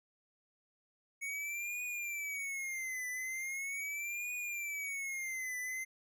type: tone with vibrato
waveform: square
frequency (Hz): 2217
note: C#7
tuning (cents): 0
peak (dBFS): -38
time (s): 1.21-5.85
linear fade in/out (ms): 20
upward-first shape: triangle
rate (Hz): 0.4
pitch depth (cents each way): 190
effects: none